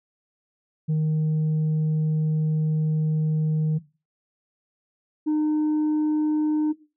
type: tone pair in turn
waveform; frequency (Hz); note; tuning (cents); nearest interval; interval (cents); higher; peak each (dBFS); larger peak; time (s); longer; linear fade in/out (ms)
sine; 155.56 / 305.2; D#3 / D#4; 0 / -33; octave; 1167; second; -17; neither; 0.88-3.79 / 5.26-6.73; first; 20
effects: noise-tail reverb RT60 0.3 s tail -18 dB re dry + tanh soft clip ceiling -19 dBFS